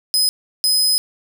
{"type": "tone bursts at uneven times", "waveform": "sawtooth", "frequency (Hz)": 5040, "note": "D#8", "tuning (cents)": 21, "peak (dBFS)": -11, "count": 2, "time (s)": [[0.14, 0.29], [0.64, 0.98]], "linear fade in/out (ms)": 0, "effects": []}